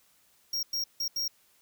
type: tone bursts at uneven times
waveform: square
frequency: 5588 Hz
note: F8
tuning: in tune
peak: -29 dBFS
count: 4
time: 0.53-0.63 / 0.73-0.84 / 1-1.08 / 1.16-1.28 s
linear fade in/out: 5 ms
effects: white hiss -65 dBFS RMS until 1.61 s